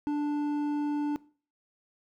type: tone with hard clipping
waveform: triangle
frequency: 293.7 Hz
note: D4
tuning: in tune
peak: -28 dBFS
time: 0.07-1.16 s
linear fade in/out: 0 ms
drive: 10 dB
effects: noise-tail reverb RT60 0.4 s tail -20 dB re dry